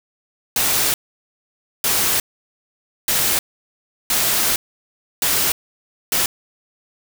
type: noise bursts at uneven times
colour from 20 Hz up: white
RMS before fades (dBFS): -18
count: 6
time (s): 0.56-0.94 / 1.84-2.2 / 3.08-3.39 / 4.1-4.56 / 5.22-5.52 / 6.12-6.26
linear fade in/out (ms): 2
effects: none